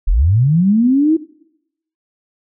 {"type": "linear sweep", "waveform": "sine", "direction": "up", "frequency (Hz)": [30.87, 329.6], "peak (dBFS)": -9, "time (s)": [0.07, 1.17], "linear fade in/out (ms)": 10, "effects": ["noise-tail reverb RT60 0.8 s tail -20 dB re dry"]}